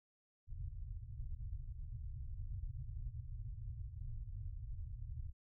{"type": "low-pass noise", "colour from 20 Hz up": "pink", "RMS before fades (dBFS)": -45, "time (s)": [0.47, 5.33], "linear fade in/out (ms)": 50, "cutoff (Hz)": 130, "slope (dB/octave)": 96, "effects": []}